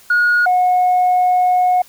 sine tone pair in turn, 1444 / 727.4 Hz, F#6 / F#5, -43 / -30 cents, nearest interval octave, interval 1187 cents, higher first, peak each -9 dBFS, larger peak neither, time 0.1-0.46 / 0.46-1.82 s, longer second, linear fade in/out 5 ms, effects tanh soft clip ceiling -8 dBFS + white hiss -46 dBFS RMS until 1.88 s

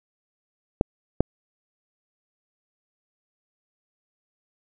clicks, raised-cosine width 2 ms, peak -4 dBFS, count 2, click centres 0.811 / 1.206 s, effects none

